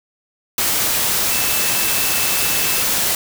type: tone in noise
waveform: sine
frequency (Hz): 2637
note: E7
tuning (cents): 0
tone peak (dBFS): -27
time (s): 1.31-2.82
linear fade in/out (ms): 2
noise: white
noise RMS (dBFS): -18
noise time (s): 0.58-3.15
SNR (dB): -12
effects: none